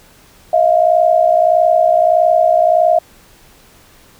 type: tone pair together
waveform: sine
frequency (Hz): 636.9 / 698.5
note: D#5 / F5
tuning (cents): +40 / 0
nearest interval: major second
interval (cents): 160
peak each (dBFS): -11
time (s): 0.53-2.99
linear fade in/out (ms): 5
effects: pink hiss -46 dBFS RMS until 4.19 s